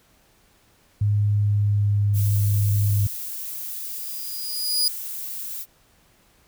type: tone with pitch glide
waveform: sine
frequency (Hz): 103.5 to 102.13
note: G#2 to G#2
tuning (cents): -5 to -29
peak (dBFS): -17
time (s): 1.01-3.07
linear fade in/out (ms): 5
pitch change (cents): -24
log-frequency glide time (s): 1.22-2.12
type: noise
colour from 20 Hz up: violet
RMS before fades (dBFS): -32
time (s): 2.13-5.66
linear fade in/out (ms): 50
type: tone with exponential growth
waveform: sawtooth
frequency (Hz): 4910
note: D#8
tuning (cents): -24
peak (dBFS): -14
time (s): 3.73-4.88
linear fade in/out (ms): 2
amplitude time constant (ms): 250
effects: pink hiss -59 dBFS RMS until 6.47 s